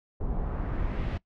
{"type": "noise with low-pass filter sweep", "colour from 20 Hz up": "brown", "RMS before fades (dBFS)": -30, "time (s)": [0.2, 1.18], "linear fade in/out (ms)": 10, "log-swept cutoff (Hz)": [700, 3300], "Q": 1.1, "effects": ["noise-tail reverb RT60 0.1 s tail -20 dB re dry"]}